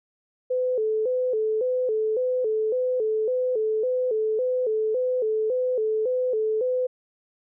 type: tone with vibrato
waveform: sine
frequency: 469.3 Hz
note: A#4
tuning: 12 cents sharp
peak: -21 dBFS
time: 0.5-6.87 s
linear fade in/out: 10 ms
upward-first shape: square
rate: 1.8 Hz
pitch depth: 130 cents each way
effects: none